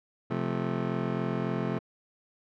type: chord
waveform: 25% pulse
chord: F major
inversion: second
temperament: just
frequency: 130.96 / 174.61 / 218.3 Hz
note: C3 / F3 / A3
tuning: +2 / 0 / -13 cents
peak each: -29 dBFS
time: 0.3-1.79 s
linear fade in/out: 10 ms
effects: low-pass 2000 Hz 12 dB/octave